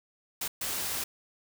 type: noise bursts at uneven times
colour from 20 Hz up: white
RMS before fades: -33 dBFS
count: 2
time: 0.41-0.48 / 0.61-1.04 s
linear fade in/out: 5 ms
effects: none